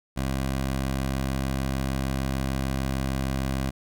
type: tone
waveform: 15% pulse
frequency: 66.6 Hz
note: C2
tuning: 31 cents sharp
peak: -19 dBFS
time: 0.16-3.71 s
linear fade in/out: 20 ms
effects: none